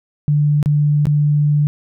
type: tone with dropouts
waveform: sine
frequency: 147.6 Hz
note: D3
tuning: 9 cents sharp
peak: -11 dBFS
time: 0.28-1.67 s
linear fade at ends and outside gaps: 0 ms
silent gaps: 0.628-0.659 / 1.055-1.069 s
effects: none